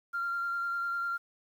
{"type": "tone with vibrato", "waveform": "sine", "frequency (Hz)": 1385, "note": "F6", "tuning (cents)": -15, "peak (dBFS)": -29, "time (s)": [0.13, 1.18], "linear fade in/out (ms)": 20, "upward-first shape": "sine", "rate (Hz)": 10, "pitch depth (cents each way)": 14, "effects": ["tanh soft clip ceiling -26 dBFS", "10-bit"]}